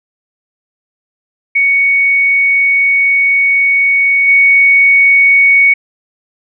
sine tone with level steps, 2229 Hz, C#7, 9 cents sharp, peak -7 / -4 dBFS, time 1.55-5.74 s, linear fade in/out 10 ms, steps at 4.27 s, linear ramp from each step 20 ms, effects none

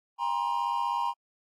triangle tone cluster, 808 / 949 / 1045 Hz, G#5 / A#5 / C6, -48 / +31 / -2 cents, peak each -32 / -26 / -30 dBFS, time 0.18-1.14 s, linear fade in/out 50 ms, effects tanh soft clip ceiling -17 dBFS + AAC 48 kbps

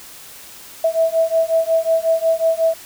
sine beating tone pair, 651 / 656.5 Hz, E5 / E5, -22 / -7 cents, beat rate 5.5 Hz, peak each -17 dBFS, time 0.84-2.74 s, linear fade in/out 5 ms, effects white hiss -39 dBFS RMS until 2.85 s

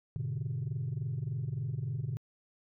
sine chord, G# diminished, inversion none, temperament equal, 103.83 / 123.47 / 146.83 Hz, G#2 / B2 / D3, 0 / 0 / 0 cents, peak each -38 / -34 / -35 dBFS, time 0.16-2.17 s, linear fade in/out 0 ms, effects tanh soft clip ceiling -28 dBFS

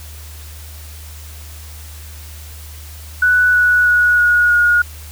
sine tone with pitch steps, 1482 / 1470.9 / 1459.9 / 1449 / 1438.1 Hz, F#6 / F#6 / F#6 / F#6 / F#6, +2 / -11 / -24 / -37 / -50 cents, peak -9 dBFS, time 3.22-4.82 s, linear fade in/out 5 ms, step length 320 ms, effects added 76 Hz sine -32 dBFS peak until 5.11 s + white hiss -39 dBFS RMS until 5.11 s

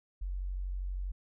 sine tone, 46.25 Hz, F#1, in tune, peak -33 dBFS, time 0.21-1.12 s, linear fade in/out 10 ms, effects none

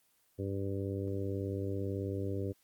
harmonic tone, 98.2 Hz, G2, 4 cents sharp, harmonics 1 / 2 / 3 / 4 / 5 / 6, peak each -36 / -44 / -40 / -40 / -42 / -50 dBFS, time 0.38-2.53 s, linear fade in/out 20 ms, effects white hiss -71 dBFS RMS until 2.63 s + Opus 24 kbps

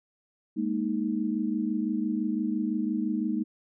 sine chord, Ab suspended second, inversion none, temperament just, 207.7 / 233.6 / 311.5 Hz, Ab3 / Bb3 / Eb4, 0 / +4 / +2 cents, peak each -30 dBFS, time 0.56-3.44 s, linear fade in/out 20 ms, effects none

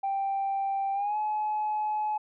sine tone with pitch glide, 785 to 851.1 Hz, G5 to G#5, +2 to +42 cents, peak -25 dBFS, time 0.03-2.18 s, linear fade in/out 10 ms, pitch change +140 cents, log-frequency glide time 0.93-1.17 s, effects tanh soft clip ceiling -23 dBFS

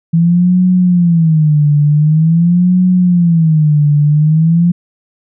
sine tone with vibrato, 163.8 Hz, E3, 11 cents flat, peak -6 dBFS, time 0.13-4.72 s, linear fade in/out 10 ms, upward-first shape sine, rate 0.46 Hz, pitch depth 190 cents each way, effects none

